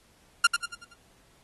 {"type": "tone with echo", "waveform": "sawtooth", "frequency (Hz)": 1396.9, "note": "F6", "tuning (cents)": 0, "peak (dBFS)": -12, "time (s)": [0.44, 0.47], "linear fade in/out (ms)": 5, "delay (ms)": 94, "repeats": 5, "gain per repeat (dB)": -7, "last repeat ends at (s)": 0.94, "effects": ["pink hiss -62 dBFS RMS until 1.43 s", "AAC 32 kbps"]}